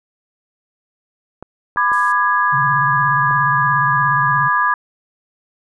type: clicks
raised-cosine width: 1 ms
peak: -18 dBFS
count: 4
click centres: 1.426 / 1.761 / 1.918 / 3.31 s
type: chord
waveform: sine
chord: G# diminished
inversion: first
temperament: just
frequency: 996.7 / 1196.1 / 1661.2 Hz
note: B5 / D6 / G#6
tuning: +16 / +31 / 0 cents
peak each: -17 dBFS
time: 1.77-4.74 s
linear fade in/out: 2 ms
type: noise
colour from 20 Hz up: violet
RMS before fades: -34 dBFS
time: 1.93-2.12 s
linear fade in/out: 0 ms
type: tone with vibrato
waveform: sine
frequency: 139.5 Hz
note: C#3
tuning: 11 cents sharp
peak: -22 dBFS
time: 2.52-4.49 s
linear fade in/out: 20 ms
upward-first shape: square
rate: 17 Hz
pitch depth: 92 cents each way
effects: resampled to 22050 Hz